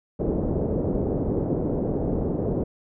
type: low-pass noise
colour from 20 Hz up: white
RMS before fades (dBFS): -25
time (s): 0.19-2.64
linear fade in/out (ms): 10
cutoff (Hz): 480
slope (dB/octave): 24
effects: none